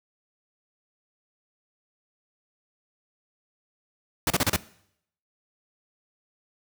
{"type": "noise bursts", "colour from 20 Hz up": "pink", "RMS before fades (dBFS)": -22, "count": 5, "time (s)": [4.27, 4.562], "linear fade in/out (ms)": 2, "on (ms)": 32, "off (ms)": 33, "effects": ["noise-tail reverb RT60 0.7 s tail -20 dB re dry", "high-pass 80 Hz 12 dB/octave"]}